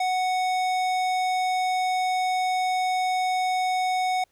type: tone with tanh clipping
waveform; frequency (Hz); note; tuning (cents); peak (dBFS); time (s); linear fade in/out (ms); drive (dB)
sine; 740; F#5; 0; -24; 0-4.24; 5; 18
effects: pink hiss -68 dBFS RMS until 4.31 s